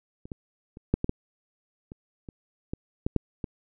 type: clicks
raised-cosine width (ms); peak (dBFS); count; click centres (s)
3; -29 / -22 / -30 / -8 / -13 / -12 / -27 / -27 / -18 / -13 / -9 / -18; 12; 0.255 / 0.318 / 0.771 / 0.94 / 1.044 / 1.094 / 1.919 / 2.288 / 2.735 / 3.065 / 3.163 / 3.442
effects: none